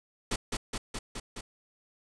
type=noise with echo; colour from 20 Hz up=pink; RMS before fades=-30 dBFS; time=0.31-0.36 s; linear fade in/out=5 ms; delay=210 ms; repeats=5; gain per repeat=-2 dB; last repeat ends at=1.41 s; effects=resampled to 22050 Hz